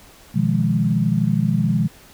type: chord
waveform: sine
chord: F half-diminished seventh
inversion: second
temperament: equal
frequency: 123.47 / 155.56 / 174.61 / 207.7 Hz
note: Cb3 / Eb3 / F3 / Ab3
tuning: 0 / 0 / 0 / 0 cents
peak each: -22 / -21 / -21 / -21 dBFS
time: 0.34-1.88 s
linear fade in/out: 20 ms
effects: pink hiss -47 dBFS RMS until 2.13 s